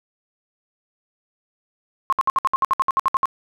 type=tone bursts; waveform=sine; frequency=1073 Hz; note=C6; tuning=43 cents sharp; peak=-14 dBFS; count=14; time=2.1-3.256 s; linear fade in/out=0 ms; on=25 ms; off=62 ms; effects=none